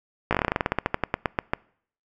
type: slowing click train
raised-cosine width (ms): 0.5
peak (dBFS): -6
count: 21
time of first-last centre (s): 0.31-1.535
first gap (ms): 17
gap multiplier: 1.12
effects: noise-tail reverb RT60 0.6 s tail -25 dB re dry